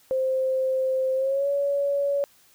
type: tone with pitch glide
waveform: sine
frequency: 523.3 to 564.1 Hz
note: C5 to C#5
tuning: 0 to +30 cents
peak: -21 dBFS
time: 0.11-2.24 s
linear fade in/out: 0 ms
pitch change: +130 cents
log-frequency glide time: 1.15-1.48 s
effects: white hiss -58 dBFS RMS until 2.54 s